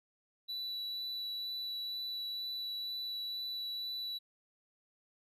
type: tone with vibrato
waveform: triangle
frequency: 3951 Hz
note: B7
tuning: in tune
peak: -36 dBFS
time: 0.48-4.19 s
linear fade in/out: 20 ms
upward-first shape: sine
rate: 2.1 Hz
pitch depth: 8 cents each way
effects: none

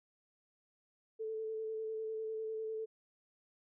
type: tone with vibrato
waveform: sine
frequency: 440 Hz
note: A4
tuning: in tune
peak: -37 dBFS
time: 1.19-2.86 s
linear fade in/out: 20 ms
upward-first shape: square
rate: 10 Hz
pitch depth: 14 cents each way
effects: none

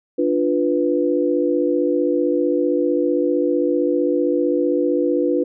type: chord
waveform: sine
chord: B diminished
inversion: first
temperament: equal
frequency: 293.7 / 349.2 / 493.9 Hz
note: D4 / F4 / B4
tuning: 0 / 0 / 0 cents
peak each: -20 dBFS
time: 0.18-5.44 s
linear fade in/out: 10 ms
effects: none

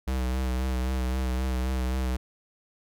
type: tone with vibrato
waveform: square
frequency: 64 Hz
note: C2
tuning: 38 cents flat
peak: -26 dBFS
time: 0.07-2.17 s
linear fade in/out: 10 ms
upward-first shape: sine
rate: 3.8 Hz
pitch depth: 35 cents each way
effects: none

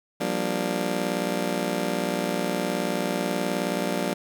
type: chord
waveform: 20% pulse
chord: G minor seventh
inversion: third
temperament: just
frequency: 176.4 / 196 / 235.2 / 294 Hz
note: F3 / G3 / Bb3 / D4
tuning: +18 / 0 / +16 / +2 cents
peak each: -26 dBFS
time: 0.2-4.14 s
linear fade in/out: 10 ms
effects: none

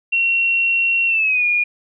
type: tone with pitch glide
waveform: sine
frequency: 2732 to 2434 Hz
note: F7 to D#7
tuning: -39 to -39 cents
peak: -14 dBFS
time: 0.12-1.64 s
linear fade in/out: 10 ms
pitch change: -200 cents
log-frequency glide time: 1.07-1.45 s
effects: none

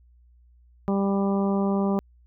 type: harmonic tone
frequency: 197.5 Hz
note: G3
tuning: 13 cents sharp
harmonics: 1 / 2 / 3 / 4 / 5 / 6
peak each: -22 / -28 / -32 / -34 / -36 / -38 dBFS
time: 0.88-1.99 s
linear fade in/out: 0 ms
effects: added 60 Hz sine -53 dBFS peak until 2.26 s

